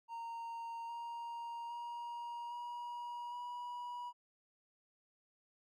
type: tone with pitch steps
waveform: triangle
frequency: 925 / 936.3 / 947.7 / 959.3 / 971 Hz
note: A#5 / A#5 / A#5 / A#5 / B5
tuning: -14 / +7 / +28 / +49 / -30 cents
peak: -40 dBFS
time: 0.08-4.13 s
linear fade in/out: 50 ms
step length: 810 ms
effects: none